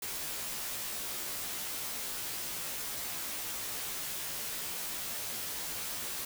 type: noise with comb filter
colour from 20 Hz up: white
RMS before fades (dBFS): -38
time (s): 0.02-6.25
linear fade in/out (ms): 5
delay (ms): 15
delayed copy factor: -0.95
effects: none